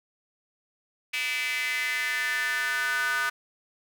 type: tone with high-pass filter sweep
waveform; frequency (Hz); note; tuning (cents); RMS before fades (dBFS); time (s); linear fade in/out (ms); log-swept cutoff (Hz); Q
square; 136; C#3; -33; -28; 1.13-3.3; 10; 2400 to 1400; 5.6
effects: none